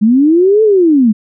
sine linear two-way sweep, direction up then down, 202.5 to 444.8 to 202.5 Hz, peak -5 dBFS, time 0.01-1.13 s, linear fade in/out 20 ms, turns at 0.63 s, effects none

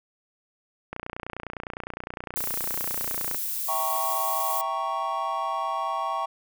click train, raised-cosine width 0.5 ms, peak -18 dBFS, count 73, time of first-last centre 0.93-3.346 s, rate 29.8 Hz
violet noise, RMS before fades -30 dBFS, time 2.36-4.61 s, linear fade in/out 0 ms
triangle chord, E diminished seventh, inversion none, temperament equal, 659.3 / 784 / 932.3 / 1108.7 Hz, E5 / G5 / Bb5 / Db6, 0 / 0 / 0 / 0 cents, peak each -32 / -30 / -31 / -27 dBFS, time 3.68-6.26 s, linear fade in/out 10 ms
effects none

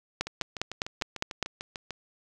two click trains, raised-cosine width 0.2 ms, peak -10 / -19 dBFS, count 7 / 12, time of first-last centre 0.21-1.427 / 0.27-1.907 s, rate 4.93 / 6.72 Hz, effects none

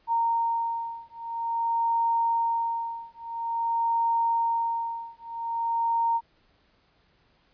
sine beating tone pair, 924 / 924.49 Hz, A#5 / A#5, -16 / -15 cents, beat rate 0.49 Hz, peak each -27 dBFS, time 0.07-6.21 s, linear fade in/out 50 ms, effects pink hiss -65 dBFS RMS until 7.53 s + resampled to 11025 Hz

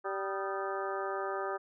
harmonic tone with a mistuned harmonic, 194.3 Hz, G3, 15 cents flat, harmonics 2 / 3 / 4 / 5 / 6 / 7 / 8 / 9, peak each -37 / -40 / -40 / -44 / -39 / -48 / -44 / -50 dBFS, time 0.04-1.58 s, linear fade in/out 20 ms, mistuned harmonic 6, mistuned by +94 cents, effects none

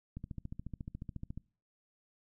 click train, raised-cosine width 5 ms, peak -29 dBFS, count 18, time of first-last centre 0.17-1.376 s, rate 14.1 Hz, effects noise-tail reverb RT60 0.4 s tail -24 dB re dry

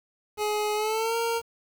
25% pulse tone with pitch glide, 421.2 to 462 Hz, G#4 to A#4, +24 to -16 cents, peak -21 dBFS, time 0.37-1.42 s, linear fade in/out 50 ms, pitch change +160 cents, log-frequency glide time 0.75-1.16 s, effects 8-bit

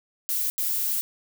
violet noise bursts at uneven times, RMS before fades -26 dBFS, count 2, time 0.29-0.5 / 0.58-1.01 s, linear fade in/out 0 ms, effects none

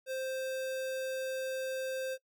square tone, 524 Hz, C5, 2 cents sharp, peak -35 dBFS, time 0.06-2.18 s, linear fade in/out 50 ms, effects noise-tail reverb RT60 0.1 s tail -20 dB re dry

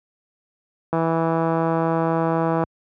click train, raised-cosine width 1 ms, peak -8 dBFS, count 281, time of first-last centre 0.93-2.637 s, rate 164 Hz, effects high-pass 80 Hz 12 dB/octave

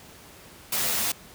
white noise with comb filter, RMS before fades -26 dBFS, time 0.72-1.12 s, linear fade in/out 5 ms, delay 11 ms, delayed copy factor -1, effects pink hiss -48 dBFS RMS until 1.34 s + high-pass 60 Hz 12 dB/octave

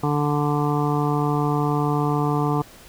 harmonic tone, 146.83 Hz, D3, in tune, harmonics 1 / 2 / 3 / 5 / 6 / 7 / 8, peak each -22 / -25 / -27 / -29 / -30 / -30 / -31 dBFS, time 0.03-2.62 s, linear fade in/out 5 ms, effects pink hiss -46 dBFS RMS until 2.88 s

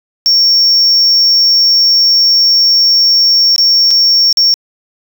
sine tone with dropouts, 5490 Hz, F8, 31 cents flat, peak -3 dBFS, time 0.26-4.54 s, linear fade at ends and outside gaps 0 ms, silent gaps 3.561-3.581 / 3.907-3.911 / 4.327-4.372 s, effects tanh soft clip ceiling -4 dBFS

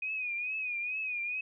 sine tone with vibrato, 2485 Hz, D#7, 3 cents flat, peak -32 dBFS, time 0.02-1.41 s, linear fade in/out 5 ms, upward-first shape triangle, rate 2.3 Hz, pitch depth 90 cents each way, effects none

